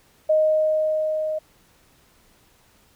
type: tone with level ramp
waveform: sine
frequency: 622 Hz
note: D#5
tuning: 1 cent flat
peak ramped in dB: -14 to -23 dBFS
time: 0.29-1.39 s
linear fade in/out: 10 ms
effects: pink hiss -58 dBFS RMS until 2.95 s